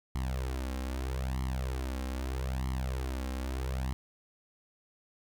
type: tone with flanger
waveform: sawtooth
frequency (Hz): 64.8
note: C2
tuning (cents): -16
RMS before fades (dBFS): -34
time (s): 0.15-3.93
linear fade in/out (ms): 0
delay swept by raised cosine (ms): 0.96 to 3.76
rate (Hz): 0.79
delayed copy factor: +0.9
effects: none